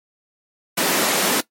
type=high-pass noise; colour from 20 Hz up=pink; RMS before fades=-19 dBFS; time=0.77-1.41 s; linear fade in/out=10 ms; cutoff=210 Hz; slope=24 dB/octave; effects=noise-tail reverb RT60 0.1 s tail -17 dB re dry + MP3 64 kbps